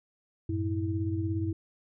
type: tone cluster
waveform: sine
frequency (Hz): 94.6 / 111.6 / 324.9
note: F#2 / A2 / E4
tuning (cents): +39 / +25 / -25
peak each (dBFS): -30 / -36 / -32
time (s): 0.49-1.53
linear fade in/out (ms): 5
effects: none